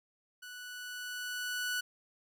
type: tone with level ramp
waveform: sawtooth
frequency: 1480 Hz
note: F#6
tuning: in tune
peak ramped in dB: -42 to -28 dBFS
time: 0.42-1.81 s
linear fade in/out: 10 ms
effects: none